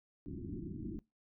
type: low-pass noise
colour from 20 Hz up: white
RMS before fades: -43 dBFS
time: 0.26-0.99 s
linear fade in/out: 0 ms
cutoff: 360 Hz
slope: 96 dB/octave
effects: noise-tail reverb RT60 0.2 s tail -21 dB re dry